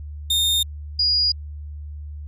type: tone pair in turn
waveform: 40% pulse / sine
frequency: 3656 / 4880 Hz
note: A#7 / D#8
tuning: -34 / -34 cents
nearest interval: perfect fourth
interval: 500 cents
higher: second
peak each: -16 dBFS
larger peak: neither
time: 0.3-0.63 / 0.99-1.32 s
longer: neither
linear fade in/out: 5 ms
effects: added 74 Hz sine -31 dBFS peak until 2.27 s